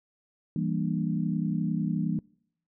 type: chord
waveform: sine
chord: E half-diminished seventh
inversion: none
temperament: equal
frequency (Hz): 164.81 / 196 / 233.1 / 293.7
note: E3 / G3 / Bb3 / D4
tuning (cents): 0 / 0 / 0 / 0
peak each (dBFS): -29 / -31 / -32 / -35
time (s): 0.56-2.19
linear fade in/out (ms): 2
effects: noise-tail reverb RT60 0.7 s tail -26 dB re dry